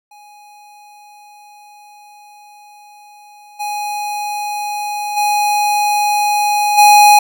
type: tone with level steps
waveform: square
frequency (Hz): 830.6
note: G#5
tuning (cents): 0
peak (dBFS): -40 / -20 / -13 / -5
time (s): 0.11-7.19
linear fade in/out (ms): 5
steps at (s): 3.59 / 5.16 / 6.77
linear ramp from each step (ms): 20
effects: none